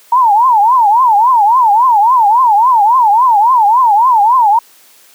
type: tone with vibrato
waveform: sine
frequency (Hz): 919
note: A#5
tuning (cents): -25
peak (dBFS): -5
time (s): 0.12-4.59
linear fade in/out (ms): 5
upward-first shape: triangle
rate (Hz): 3.6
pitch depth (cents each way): 260
effects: white hiss -44 dBFS RMS until 5.14 s + high-pass 300 Hz 12 dB/octave

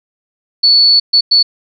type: tone bursts at uneven times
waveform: sine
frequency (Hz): 4441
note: C#8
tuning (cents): +2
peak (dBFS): -5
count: 3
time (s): 0.63-1 / 1.13-1.21 / 1.31-1.43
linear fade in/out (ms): 10
effects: none

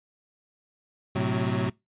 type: chord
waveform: 25% pulse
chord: F# diminished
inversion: first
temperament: equal with one note detuned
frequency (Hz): 110 / 128.42 / 185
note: A2 / C3 / F#3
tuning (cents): 0 / -32 / 0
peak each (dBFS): -25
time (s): 1.15-1.7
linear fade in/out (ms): 10
effects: noise-tail reverb RT60 0.2 s tail -23 dB re dry + resampled to 8000 Hz

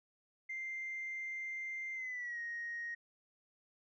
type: tone with pitch glide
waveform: sine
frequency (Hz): 2092 to 1874.6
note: C7 to A#6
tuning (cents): -1 to +9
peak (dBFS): -38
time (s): 0.49-2.95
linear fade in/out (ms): 10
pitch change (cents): -190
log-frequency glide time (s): 1.94-2.4
effects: tanh soft clip ceiling -35 dBFS

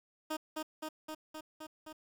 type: tone with echo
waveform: 15% pulse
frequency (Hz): 311.1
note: D#4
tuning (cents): 0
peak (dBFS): -28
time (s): 0.3-0.37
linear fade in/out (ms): 10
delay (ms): 260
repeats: 6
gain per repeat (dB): -2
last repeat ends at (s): 1.93
effects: 10-bit

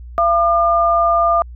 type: tone pair together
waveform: sine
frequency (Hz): 680.2 / 1204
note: F5 / D6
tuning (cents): -46 / +43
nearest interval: minor seventh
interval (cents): 989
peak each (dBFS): -14 / -14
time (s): 0.18-1.42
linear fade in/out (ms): 0
effects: added 60 Hz sine -31 dBFS peak until 1.55 s

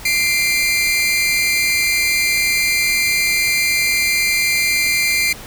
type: tone pair together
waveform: sawtooth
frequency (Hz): 2086 / 2376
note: C7 / D7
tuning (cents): -6 / +20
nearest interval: major second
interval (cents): 226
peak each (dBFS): -14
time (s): 0.05-5.33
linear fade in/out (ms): 5
effects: pink hiss -35 dBFS RMS until 5.46 s

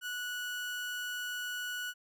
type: tone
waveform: 30% pulse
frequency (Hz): 1471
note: F#6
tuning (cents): -11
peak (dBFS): -33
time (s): 0.01-1.94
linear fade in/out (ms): 50
effects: none

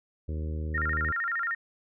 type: harmonic tone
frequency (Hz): 77.78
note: D#2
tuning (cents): 0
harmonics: 1 / 2 / 3 / 4 / 5 / 6 / 7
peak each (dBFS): -30 / -40 / -44 / -44 / -46 / -48 / -51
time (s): 0.28-1.12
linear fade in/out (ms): 10
type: tone with vibrato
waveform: sine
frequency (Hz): 1599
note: G6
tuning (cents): +34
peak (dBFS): -27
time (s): 0.74-1.55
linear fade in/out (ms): 10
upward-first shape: square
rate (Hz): 13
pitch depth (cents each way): 250
effects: none

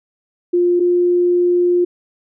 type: tone pair in turn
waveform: sine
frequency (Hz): 352 / 353.4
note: F4 / F4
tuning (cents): +14 / +21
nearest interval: unison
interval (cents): 7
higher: second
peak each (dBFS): -11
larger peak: neither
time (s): 0.53-0.8 / 0.8-1.85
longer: second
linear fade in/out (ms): 10
effects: none

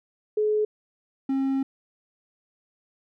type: tone pair in turn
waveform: sine / triangle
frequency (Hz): 425.4 / 269.3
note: G#4 / C#4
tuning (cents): +42 / -50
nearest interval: minor sixth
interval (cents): 792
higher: first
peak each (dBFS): -20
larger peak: neither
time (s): 0.37-0.65 / 1.29-1.63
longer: second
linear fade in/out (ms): 5
effects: none

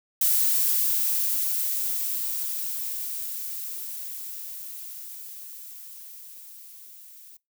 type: noise with level ramp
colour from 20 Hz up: violet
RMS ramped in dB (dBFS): -21 to -48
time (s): 0.21-7.37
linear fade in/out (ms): 5
effects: noise-tail reverb RT60 0.2 s tail -22 dB re dry

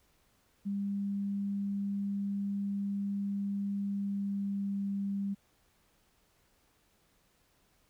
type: tone with pitch glide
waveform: sine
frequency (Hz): 199.9 to 198.63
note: G3 to G3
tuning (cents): +34 to +23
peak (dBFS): -31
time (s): 0.65-5.35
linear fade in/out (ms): 20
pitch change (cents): -11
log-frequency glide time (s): 3.86-4.84
effects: pink hiss -70 dBFS RMS until 7.89 s

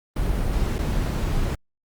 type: noise with dropouts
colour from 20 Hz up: brown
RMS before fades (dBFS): -23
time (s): 0.16-1.55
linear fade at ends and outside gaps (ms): 5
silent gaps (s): 0.784-0.788
effects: Opus 32 kbps

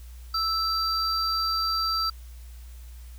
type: tone pair together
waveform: triangle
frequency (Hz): 1318.5 / 4699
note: E6 / D8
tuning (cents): 0 / 0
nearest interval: octave + minor seventh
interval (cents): 2200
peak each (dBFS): -25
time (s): 0.34-2.1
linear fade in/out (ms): 5
effects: added 60 Hz sine -40 dBFS peak until 3.18 s + white hiss -56 dBFS RMS until 3.18 s

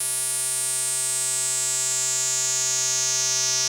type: tone with band-pass filter sweep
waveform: square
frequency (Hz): 129.3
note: C3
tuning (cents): -20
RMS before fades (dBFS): -24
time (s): 0-3.68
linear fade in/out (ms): 5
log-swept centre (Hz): 9800 to 5900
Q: 6.1
effects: none

